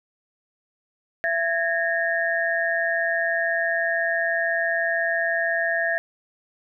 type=tone cluster; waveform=sine; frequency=670 / 1658 / 1828 Hz; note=E5 / G#6 / A#6; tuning=+28 / -3 / -34 cents; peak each=-25 dBFS; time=1.24-5.98 s; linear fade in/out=0 ms; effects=none